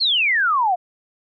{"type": "exponential sweep", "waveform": "sine", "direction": "down", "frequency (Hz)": [4435, 685], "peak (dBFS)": -15, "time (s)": [0, 0.76], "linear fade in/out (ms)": 20, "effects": []}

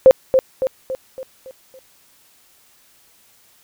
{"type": "tone with echo", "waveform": "sine", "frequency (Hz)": 523.3, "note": "C5", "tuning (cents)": 0, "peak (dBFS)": -3, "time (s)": [0.06, 0.11], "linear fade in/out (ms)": 0, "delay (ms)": 280, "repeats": 6, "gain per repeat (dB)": -6, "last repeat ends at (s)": 1.79, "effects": ["white hiss -54 dBFS RMS until 3.63 s"]}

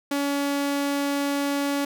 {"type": "tone", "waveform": "sawtooth", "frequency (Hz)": 282.8, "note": "C#4", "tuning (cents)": 35, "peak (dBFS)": -19, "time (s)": [0.11, 1.85], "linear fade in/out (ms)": 5, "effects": []}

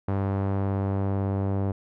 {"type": "tone with low-pass filter sweep", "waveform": "sawtooth", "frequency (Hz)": 98, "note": "G2", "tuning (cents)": 0, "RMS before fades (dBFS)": -26, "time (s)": [0.08, 1.72], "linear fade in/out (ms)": 5, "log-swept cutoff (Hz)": [1100, 720], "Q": 0.92, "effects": []}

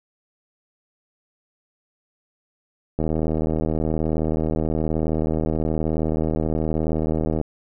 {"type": "click train", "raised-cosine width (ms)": 2, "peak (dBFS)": -10, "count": 350, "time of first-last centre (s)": [2.99, 7.413], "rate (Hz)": 78.9, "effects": []}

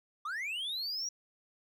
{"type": "linear sweep", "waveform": "triangle", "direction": "up", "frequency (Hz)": [1140, 5800], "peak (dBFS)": -33, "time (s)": [0.25, 1.09], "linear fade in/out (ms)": 5, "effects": []}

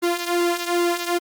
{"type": "tone with flanger", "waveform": "sawtooth", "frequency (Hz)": 347.5, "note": "F4", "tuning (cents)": -9, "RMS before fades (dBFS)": -22, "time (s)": [0.02, 1.19], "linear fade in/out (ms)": 20, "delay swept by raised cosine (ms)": [1.6, 3], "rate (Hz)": 2.5, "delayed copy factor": -0.7, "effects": ["Opus 32 kbps"]}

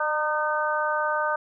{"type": "harmonic tone with a mistuned harmonic", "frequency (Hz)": 305.6, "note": "D#4", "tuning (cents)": -31, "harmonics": [2, 3, 4, 5], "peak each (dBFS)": [-28, -28, -28, -28], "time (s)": [0, 1.36], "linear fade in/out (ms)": 5, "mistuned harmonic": 2, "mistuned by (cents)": -22, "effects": []}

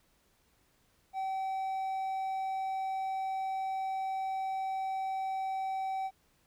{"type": "tone", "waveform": "triangle", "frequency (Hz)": 767, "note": "G5", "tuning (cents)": -38, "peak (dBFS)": -30, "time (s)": [1.13, 6.11], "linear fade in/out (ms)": 50, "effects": ["pink hiss -70 dBFS RMS until 6.46 s"]}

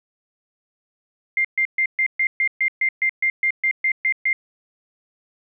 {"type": "tone bursts", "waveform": "sine", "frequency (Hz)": 2100, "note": "C7", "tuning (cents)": 6, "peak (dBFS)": -16, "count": 15, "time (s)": [1.37, 4.33], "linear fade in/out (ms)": 2, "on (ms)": 76, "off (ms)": 130, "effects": []}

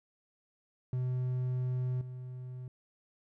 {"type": "tone with level steps", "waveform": "triangle", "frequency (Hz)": 126.6, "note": "B2", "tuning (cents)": 43, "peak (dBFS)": [-28, -38], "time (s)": [0.93, 2.68], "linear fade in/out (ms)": 2, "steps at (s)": 2.01, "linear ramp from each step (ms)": 2, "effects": []}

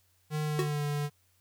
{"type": "tone with pitch glide", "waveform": "square", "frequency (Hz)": [152.3, 146.26], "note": ["D#3", "D3"], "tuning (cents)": [-37, -7], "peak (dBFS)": -30, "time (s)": [0.3, 1.1], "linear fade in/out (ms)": 50, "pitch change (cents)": -70, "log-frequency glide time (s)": [0.43, 0.84]}
{"type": "tone with exponential decay", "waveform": "square", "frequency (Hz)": 370, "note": "F#4", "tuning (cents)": 0, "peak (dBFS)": -25, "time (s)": [0.59, 0.74], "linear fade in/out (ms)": 1, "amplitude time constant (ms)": 32}
{"effects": ["added 91 Hz sine -70 dBFS peak until 1.4 s", "white hiss -70 dBFS RMS until 1.4 s"]}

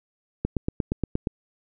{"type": "click train", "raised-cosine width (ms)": 3, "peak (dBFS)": -11, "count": 8, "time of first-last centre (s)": [0.45, 1.272], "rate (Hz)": 8.52, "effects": []}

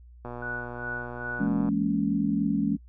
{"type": "click train", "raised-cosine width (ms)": 1, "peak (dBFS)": -24, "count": 175, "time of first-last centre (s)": [0.25, 1.688], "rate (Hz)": 121}
{"type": "tone with tremolo", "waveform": "sine", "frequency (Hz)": 1476, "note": "F#6", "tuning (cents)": -5, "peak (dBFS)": -30, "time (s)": [0.42, 1.47], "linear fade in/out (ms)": 5, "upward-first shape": "sine", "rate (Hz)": 2.5, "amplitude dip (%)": 90}
{"type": "chord", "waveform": "sine", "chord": "A# half-diminished seventh", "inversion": "second", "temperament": "just", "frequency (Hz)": [167.82, 209.8, 233.1, 279.7], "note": ["E3", "G#3", "A#3", "C#4"], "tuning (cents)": [31, 18, 0, 16], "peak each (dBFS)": [-31, -26, -32, -27], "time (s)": [1.39, 2.77], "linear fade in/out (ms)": 20}
{"effects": ["noise-tail reverb RT60 0.1 s tail -26 dB re dry", "added 60 Hz sine -47 dBFS peak until 2.88 s"]}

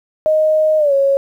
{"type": "tone with pitch glide", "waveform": "sine", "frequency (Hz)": [622, 550.9], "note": ["D#5", "C#5"], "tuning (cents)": [-1, -11], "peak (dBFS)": -10, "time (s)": [0.26, 1.17], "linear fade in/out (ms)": 0, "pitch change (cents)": -210, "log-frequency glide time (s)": [0.78, 0.93], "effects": ["8-bit"]}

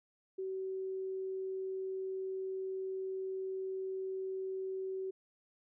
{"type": "tone", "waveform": "sine", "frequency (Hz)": 380, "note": "F#4", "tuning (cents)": 46, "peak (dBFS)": -36, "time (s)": [0.38, 5.11], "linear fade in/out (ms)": 10, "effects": []}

